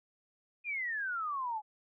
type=exponential sweep; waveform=sine; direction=down; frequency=2480 to 830 Hz; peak=-33 dBFS; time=0.64-1.62 s; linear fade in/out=50 ms; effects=none